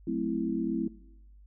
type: chord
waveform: sine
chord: F# half-diminished seventh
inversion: none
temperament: equal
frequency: 185 / 220 / 261.6 / 329.6 Hz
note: F#3 / A3 / C4 / E4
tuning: 0 / 0 / 0 / 0 cents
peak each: -36 / -34 / -33 / -32 dBFS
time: 0.07-0.88 s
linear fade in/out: 5 ms
effects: noise-tail reverb RT60 0.9 s tail -21 dB re dry + added 50 Hz sine -51 dBFS peak until 1.46 s